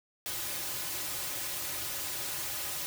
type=noise with comb filter; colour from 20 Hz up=white; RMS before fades=-36 dBFS; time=0.26-2.86 s; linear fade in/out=0 ms; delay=4.4 ms; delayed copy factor=-0.9; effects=none

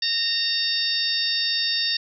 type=harmonic tone with a mistuned harmonic; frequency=922 Hz; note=A#5; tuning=19 cents flat; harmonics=2 / 3 / 4 / 5 / 6; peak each=-31 / -32 / -26 / -25 / -27 dBFS; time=0.02-1.97 s; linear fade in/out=5 ms; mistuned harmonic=6; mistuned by=-58 cents; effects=none

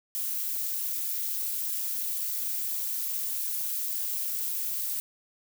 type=noise with amplitude modulation; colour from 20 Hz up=violet; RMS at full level=-28 dBFS; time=0.15-5 s; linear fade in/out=0 ms; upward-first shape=sine; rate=216 Hz; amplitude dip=70%; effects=none

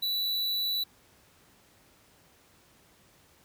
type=tone; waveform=square; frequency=3951 Hz; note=B7; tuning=in tune; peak=-28 dBFS; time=0.02-0.84 s; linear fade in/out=10 ms; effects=pink hiss -61 dBFS RMS until 3.44 s + high-pass 60 Hz 12 dB/octave

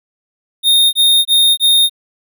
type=tone bursts; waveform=square; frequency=3684 Hz; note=A#7; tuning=21 cents flat; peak=-8 dBFS; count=4; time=0.63-1.896 s; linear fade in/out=50 ms; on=300 ms; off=22 ms; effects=none

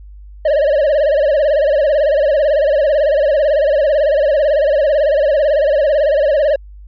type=tone with vibrato; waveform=triangle; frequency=587.3 Hz; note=D5; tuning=in tune; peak=-8 dBFS; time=0.45-6.56 s; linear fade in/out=5 ms; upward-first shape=sine; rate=18 Hz; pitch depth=130 cents each way; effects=added 50 Hz sine -33 dBFS peak until 6.87 s + resampled to 11025 Hz

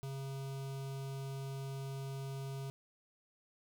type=tone with notch filter; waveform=square; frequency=135.9 Hz; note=C#3; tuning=34 cents flat; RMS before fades=-42 dBFS; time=0.03-2.7 s; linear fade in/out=0 ms; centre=1800 Hz; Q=1.8; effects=none

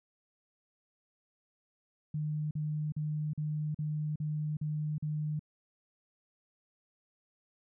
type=tone bursts; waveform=sine; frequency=151.8 Hz; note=D#3; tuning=42 cents flat; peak=-31 dBFS; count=8; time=2.14-5.394 s; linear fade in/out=5 ms; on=370 ms; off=42 ms; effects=none

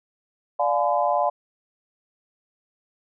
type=chord; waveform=sine; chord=D diminished seventh; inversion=none; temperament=just; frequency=587.3 / 704.8 / 845.8 / 1014.9 Hz; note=D5 / F5 / Ab5 / Cb6; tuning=0 / +16 / +31 / +47 cents; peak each=-24 / -23 / -25 / -26 dBFS; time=0.59-1.3 s; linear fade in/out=10 ms; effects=none

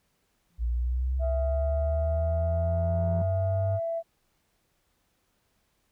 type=tone with exponential growth; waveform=sine; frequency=170 Hz; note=F3; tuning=46 cents flat; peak=-27 dBFS; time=0.5-3.22 s; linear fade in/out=2 ms; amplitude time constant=590 ms
type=linear sweep; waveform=sine; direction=up; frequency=57.5 to 99.3 Hz; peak=-24 dBFS; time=0.58-3.8 s; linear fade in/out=50 ms
type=tone with pitch glide; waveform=sine; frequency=659.3 to 665.4 Hz; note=E5 to E5; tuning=0 to +16 cents; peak=-27 dBFS; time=1.19-4.03 s; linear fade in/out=50 ms; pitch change=+16 cents; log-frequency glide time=1.8-2.94 s
effects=tanh soft clip ceiling -18 dBFS + pink hiss -72 dBFS RMS until 5.91 s

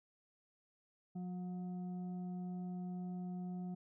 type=tone with frequency modulation; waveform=sine; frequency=180 Hz; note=F#3; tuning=47 cents flat; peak=-40 dBFS; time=1.15-3.75 s; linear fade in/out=10 ms; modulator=542 Hz; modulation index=0.33; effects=none

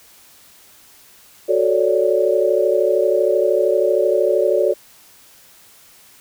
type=chord; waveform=sine; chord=D major seventh; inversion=first; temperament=equal; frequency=370 / 440 / 554.4 / 587.3 Hz; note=F#4 / A4 / C#5 / D5; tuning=0 / 0 / 0 / 0 cents; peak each=-19 dBFS; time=1.48-4.74 s; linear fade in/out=20 ms; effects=white hiss -48 dBFS RMS until 6.2 s

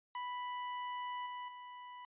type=tone with level steps; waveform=40% pulse; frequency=988 Hz; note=B5; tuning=in tune; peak=-38 / -41 / -47 dBFS; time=0.15-2.05 s; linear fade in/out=2 ms; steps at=1.26 / 1.48 s; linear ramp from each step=5 ms; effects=resampled to 8000 Hz

